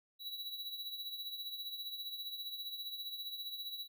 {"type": "tone with tremolo", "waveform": "square", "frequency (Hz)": 3921, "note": "B7", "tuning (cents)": -13, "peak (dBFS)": -39, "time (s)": [0.19, 3.88], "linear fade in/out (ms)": 50, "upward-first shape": "triangle", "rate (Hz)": 15, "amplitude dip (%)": 65, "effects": []}